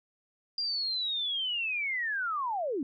sine linear sweep, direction down, 4832 to 246.9 Hz, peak -29 dBFS, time 0.58-2.83 s, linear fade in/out 2 ms, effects none

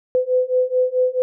sine beating tone pair, 504 / 508.6 Hz, B4 / C5, +35 / -49 cents, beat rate 4.6 Hz, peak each -19 / -18 dBFS, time 0.15-1.22 s, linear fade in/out 0 ms, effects none

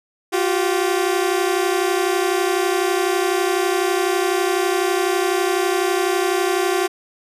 sawtooth tone pair together, 352 / 384 Hz, F4 / G4, +14 / -36 cents, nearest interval major second, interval 150 cents, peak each -16 dBFS, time 0.32-6.88 s, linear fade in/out 20 ms, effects resampled to 32000 Hz

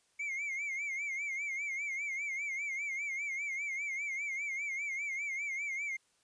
triangle tone with vibrato, 2218 Hz, C#7, in tune, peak -33 dBFS, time 0.19-5.97 s, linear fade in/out 10 ms, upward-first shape sine, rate 5 Hz, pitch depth 98 cents each way, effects white hiss -72 dBFS RMS until 6.23 s + resampled to 22050 Hz

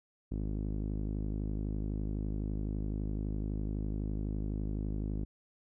sawtooth tone with low-pass filter, 51.91 Hz, G#1, in tune, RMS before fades -35 dBFS, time 0.31-5.25 s, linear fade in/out 10 ms, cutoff 290 Hz, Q 1.7, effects none

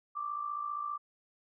sine tone with amplitude modulation, 1174.7 Hz, D6, in tune, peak -31 dBFS, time 0.15-0.98 s, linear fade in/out 20 ms, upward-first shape sine, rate 55.1 Hz, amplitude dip 65%, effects none

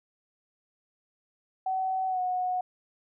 sine tone with pitch glide, 756 to 731.9 Hz, F#5 to F#5, +37 to -19 cents, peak -26 dBFS, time 1.66-2.61 s, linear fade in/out 5 ms, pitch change -56 cents, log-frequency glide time 2.08-2.2 s, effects none

